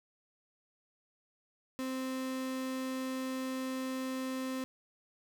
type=tone; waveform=35% pulse; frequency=260.7 Hz; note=C4; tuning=6 cents flat; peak=-33 dBFS; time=1.79-4.64 s; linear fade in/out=0 ms; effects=none